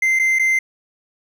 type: tone with dropouts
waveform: triangle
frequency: 2080 Hz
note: C7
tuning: 11 cents flat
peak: -12 dBFS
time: 0.02-0.59 s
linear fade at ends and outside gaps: 5 ms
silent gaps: 0.191-0.195 / 0.388-0.394 s
effects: none